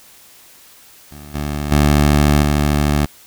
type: tone with level steps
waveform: 15% pulse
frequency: 73.42 Hz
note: D2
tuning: in tune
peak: -28 / -14 / -4 / -7 dBFS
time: 1.11-3.06 s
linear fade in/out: 10 ms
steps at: 1.34 / 1.71 / 2.42 s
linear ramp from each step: 10 ms
effects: white hiss -45 dBFS RMS until 3.26 s

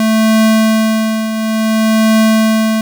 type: tone with tremolo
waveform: square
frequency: 220 Hz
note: A3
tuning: in tune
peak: -7 dBFS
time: 0-2.81 s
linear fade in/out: 2 ms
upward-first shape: triangle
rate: 0.57 Hz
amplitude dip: 65%
effects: 7-bit

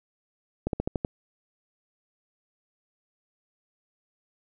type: slowing click train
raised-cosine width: 2 ms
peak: -13 dBFS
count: 6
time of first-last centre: 0.67-1.049 s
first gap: 62 ms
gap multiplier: 1.1
effects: none

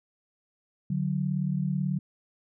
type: tone pair together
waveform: sine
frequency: 146.83 / 185.15 Hz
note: D3 / F#3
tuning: 0 / +1 cents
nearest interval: major third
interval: 401 cents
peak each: -28 dBFS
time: 0.9-1.99 s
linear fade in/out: 5 ms
effects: none

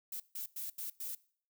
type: noise bursts at uneven times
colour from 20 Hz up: violet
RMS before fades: -41 dBFS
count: 5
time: 0.12-0.2 / 0.35-0.46 / 0.56-0.7 / 0.78-0.9 / 1-1.15 s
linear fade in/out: 5 ms
effects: noise-tail reverb RT60 0.5 s tail -21 dB re dry

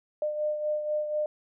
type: beating tone pair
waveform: sine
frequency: 603 / 607.1 Hz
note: D5 / D#5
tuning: +46 / -43 cents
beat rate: 4.1 Hz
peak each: -27 / -36 dBFS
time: 0.22-1.26 s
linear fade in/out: 2 ms
effects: none

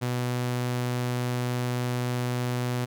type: tone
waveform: sawtooth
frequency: 123.47 Hz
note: B2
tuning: in tune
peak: -22 dBFS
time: 0.01-2.86 s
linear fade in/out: 20 ms
effects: none

